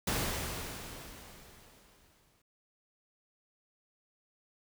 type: noise with exponential decay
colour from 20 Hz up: pink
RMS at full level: -31 dBFS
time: 0.07-2.42 s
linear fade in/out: 5 ms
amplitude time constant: 510 ms
effects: none